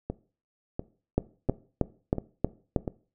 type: two click trains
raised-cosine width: 2 ms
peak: -17 / -9 dBFS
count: 5 / 6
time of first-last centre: 0.1-2.878 / 1.18-2.762 s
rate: 1.44 / 3.16 Hz
effects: noise-tail reverb RT60 0.4 s tail -19 dB re dry